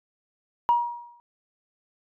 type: tone with exponential decay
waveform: sine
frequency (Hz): 953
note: A#5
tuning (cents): +38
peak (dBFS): -14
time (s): 0.69-1.2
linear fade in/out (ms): 0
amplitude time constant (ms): 110
effects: tanh soft clip ceiling -11 dBFS